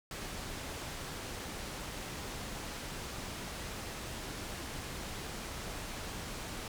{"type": "low-pass noise", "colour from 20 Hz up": "pink", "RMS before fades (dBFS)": -42, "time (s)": [0.11, 6.68], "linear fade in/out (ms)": 2, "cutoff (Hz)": 9900, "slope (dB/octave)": 12, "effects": []}